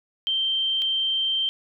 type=tone pair in turn; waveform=sine; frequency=3136 / 3136 Hz; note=G7 / G7; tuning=0 / 0 cents; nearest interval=unison; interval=0 cents; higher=neither; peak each=-21 dBFS; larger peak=neither; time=0.27-0.82 / 0.82-1.49 s; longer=second; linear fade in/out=0 ms; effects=none